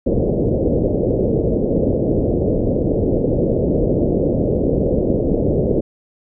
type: low-pass noise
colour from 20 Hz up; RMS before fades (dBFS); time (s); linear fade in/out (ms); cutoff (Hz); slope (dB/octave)
white; -17; 0.06-5.81; 10; 550; 48
effects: none